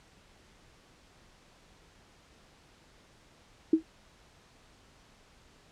sine tone with exponential decay, 320.7 Hz, E4, 48 cents flat, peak -15 dBFS, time 3.73-3.83 s, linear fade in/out 5 ms, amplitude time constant 21 ms, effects pink hiss -60 dBFS RMS until 5.71 s + low-pass 7000 Hz 12 dB/octave

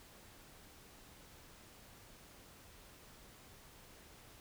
silence, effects pink hiss -59 dBFS RMS until 4.4 s

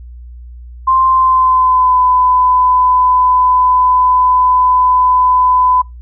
sine tone with pitch glide, 1046.5 to 1005 Hz, C6 to B5, 0 to +30 cents, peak -7 dBFS, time 0.87-5.82 s, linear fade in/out 10 ms, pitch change -70 cents, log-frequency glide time 1.06-1.99 s, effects noise-tail reverb RT60 0.2 s tail -25 dB re dry + added 60 Hz sine -29 dBFS peak until 6.01 s

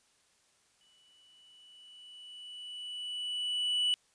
triangle tone with exponential growth, 2960 Hz, F#7, in tune, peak -24 dBFS, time 0.81-3.94 s, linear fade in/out 0 ms, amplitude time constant 680 ms, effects white hiss -69 dBFS RMS until 4.14 s + resampled to 22050 Hz

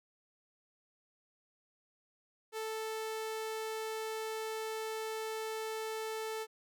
sawtooth tone, 440 Hz, A4, in tune, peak -33 dBFS, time 2.52-6.47 s, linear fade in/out 50 ms, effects none

